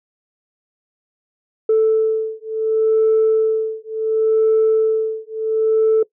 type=beating tone pair; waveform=sine; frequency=440 / 440.7 Hz; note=A4 / A4; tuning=0 / +3 cents; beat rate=0.7 Hz; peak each=-15 dBFS; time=1.69-6.03 s; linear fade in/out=5 ms; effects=noise-tail reverb RT60 0.1 s tail -21 dB re dry + tanh soft clip ceiling -8 dBFS